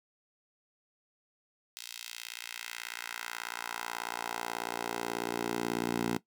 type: tone with high-pass filter sweep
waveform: 10% pulse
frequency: 58.27 Hz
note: A#1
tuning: in tune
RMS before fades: -37 dBFS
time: 1.77-6.17 s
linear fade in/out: 0 ms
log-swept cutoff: 3800 to 230 Hz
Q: 1.2
effects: noise-tail reverb RT60 0.1 s tail -17 dB re dry